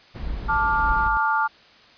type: noise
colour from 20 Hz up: brown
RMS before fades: -31 dBFS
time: 0.14-1.09 s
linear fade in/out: 20 ms
type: tone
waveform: triangle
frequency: 51.91 Hz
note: G#1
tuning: in tune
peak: -27 dBFS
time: 0.23-1.17 s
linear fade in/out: 0 ms
type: chord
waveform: sine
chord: D minor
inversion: second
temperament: just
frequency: 881 / 1174.7 / 1409.6 Hz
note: A5 / D6 / F6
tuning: +2 / 0 / +16 cents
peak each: -22 / -24 / -23 dBFS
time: 0.48-1.48 s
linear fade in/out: 20 ms
effects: white hiss -51 dBFS RMS until 1.97 s + resampled to 11025 Hz